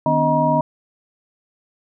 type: tone cluster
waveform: sine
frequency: 154.2 / 248.5 / 287.9 / 627 / 953 Hz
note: D#3 / B3 / D4 / D#5 / A#5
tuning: -15 / +11 / -34 / +13 / +38 cents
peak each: -22 / -22 / -26 / -19 / -18 dBFS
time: 0.06-0.61 s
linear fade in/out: 2 ms
effects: none